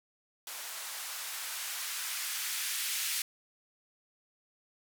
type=noise with band-pass filter sweep; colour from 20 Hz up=violet; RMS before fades=-37 dBFS; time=0.47-3.22 s; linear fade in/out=2 ms; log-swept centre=740 to 2200 Hz; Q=0.99; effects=none